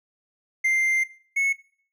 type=tone pair in turn; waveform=triangle; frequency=2093 / 2197 Hz; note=C7 / C#7; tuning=0 / -16 cents; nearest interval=minor second; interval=84 cents; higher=second; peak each=-17 / -18 dBFS; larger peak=first; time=0.64-1.04 / 1.36-1.53 s; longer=first; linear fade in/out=10 ms; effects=noise-tail reverb RT60 0.5 s tail -19 dB re dry